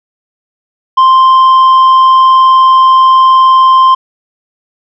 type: tone with tanh clipping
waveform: sine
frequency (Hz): 1046.5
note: C6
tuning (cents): 0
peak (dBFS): -3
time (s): 0.97-3.95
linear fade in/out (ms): 10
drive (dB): 4
effects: none